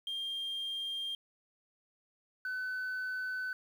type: tone pair in turn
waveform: sine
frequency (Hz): 3199 / 1509.7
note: G7 / F#6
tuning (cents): +34 / +34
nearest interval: octave + minor second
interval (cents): 1300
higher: first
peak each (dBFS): -33 / -32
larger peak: second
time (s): 0.07-1.15 / 2.45-3.53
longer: neither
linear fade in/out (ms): 2
effects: tanh soft clip ceiling -33 dBFS + 10-bit